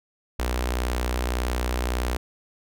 sawtooth tone with notch filter, 61.74 Hz, B1, in tune, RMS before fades -26 dBFS, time 0.39-2.17 s, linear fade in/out 5 ms, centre 140 Hz, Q 0.54, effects none

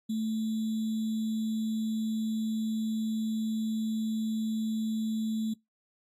sine tone with sample-and-hold, 220 Hz, A3, in tune, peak -28 dBFS, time 0.09-5.54 s, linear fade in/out 10 ms, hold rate 3675 Hz, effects noise-tail reverb RT60 0.2 s tail -26 dB re dry + AAC 64 kbps

